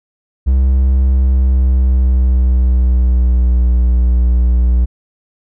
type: tone with pitch glide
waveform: triangle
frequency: 65.41 to 60.68 Hz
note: C2 to B1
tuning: 0 to -30 cents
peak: -6 dBFS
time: 0.46-4.86 s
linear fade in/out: 20 ms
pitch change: -130 cents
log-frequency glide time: 1.02-3.77 s
effects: none